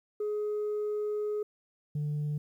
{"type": "tone pair in turn", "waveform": "sine", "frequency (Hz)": [420, 148.49], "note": ["G#4", "D3"], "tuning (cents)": [19, 19], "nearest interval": "octave + tritone", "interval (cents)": 1800, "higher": "first", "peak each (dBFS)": -27, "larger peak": "neither", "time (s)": [[0.2, 1.43], [1.95, 2.38]], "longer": "first", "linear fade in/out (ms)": 5, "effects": ["tanh soft clip ceiling -28 dBFS", "11-bit"]}